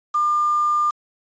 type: tone with quantisation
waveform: sine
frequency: 1200 Hz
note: D6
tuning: 37 cents sharp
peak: -16 dBFS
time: 0.14-0.91 s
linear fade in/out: 10 ms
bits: 6
effects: resampled to 16000 Hz